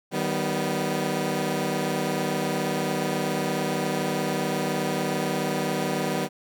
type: chord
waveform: 15% pulse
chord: Eb augmented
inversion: none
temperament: equal with one note detuned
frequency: 155.56 / 192.3 / 246.9 Hz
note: Eb3 / G3 / B3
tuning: 0 / -33 / 0 cents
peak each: -23 / -22 / -23 dBFS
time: 0.11-6.29 s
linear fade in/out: 50 ms
effects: none